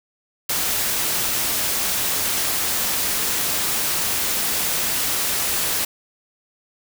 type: noise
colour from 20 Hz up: white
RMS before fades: -22 dBFS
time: 0.49-5.85 s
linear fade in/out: 5 ms
effects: none